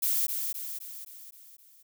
violet noise with echo, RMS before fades -27 dBFS, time 0.02-0.27 s, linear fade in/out 10 ms, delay 260 ms, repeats 6, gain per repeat -5 dB, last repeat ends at 1.83 s, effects none

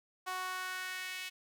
sawtooth tone with high-pass filter sweep, 370 Hz, F#4, in tune, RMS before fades -40 dBFS, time 0.26-1.3 s, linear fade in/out 20 ms, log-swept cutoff 930 to 2500 Hz, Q 2.2, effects none

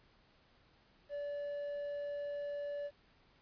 triangle tone with quantisation, 577 Hz, D5, 31 cents flat, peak -36 dBFS, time 1.09-2.91 s, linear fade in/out 50 ms, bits 11, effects pink hiss -68 dBFS RMS until 3.41 s + resampled to 11025 Hz

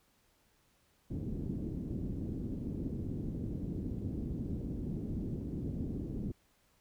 white low-pass noise, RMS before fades -38 dBFS, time 1.1-6.32 s, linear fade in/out 10 ms, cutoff 290 Hz, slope 24 dB/octave, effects pink hiss -71 dBFS RMS until 6.8 s

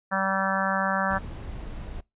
harmonic tone, 192.6 Hz, G3, 30 cents flat, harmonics 1 / 3 / 4 / 5 / 6 / 7 / 8 / 9, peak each -31 / -31 / -31 / -31 / -31 / -31 / -31 / -31 dBFS, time 0.11-1.19 s, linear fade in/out 20 ms
brown noise, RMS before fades -36 dBFS, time 1.1-2.01 s, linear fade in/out 10 ms
effects noise-tail reverb RT60 0.2 s tail -23 dB re dry + resampled to 8000 Hz

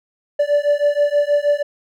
triangle beating tone pair, 579 / 585.3 Hz, D5 / D5, -25 / -6 cents, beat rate 6.3 Hz, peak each -15 dBFS, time 0.39-1.63 s, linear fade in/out 10 ms, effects none

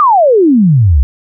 sine exponential sweep, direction down, 1244.5 to 61.2 Hz, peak -4 dBFS, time 0-1.03 s, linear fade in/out 0 ms, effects none

